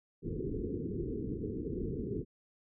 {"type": "low-pass noise", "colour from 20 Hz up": "white", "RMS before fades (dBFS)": -37, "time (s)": [0.22, 2.25], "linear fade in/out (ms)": 50, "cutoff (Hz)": 450, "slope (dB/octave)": 96, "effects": []}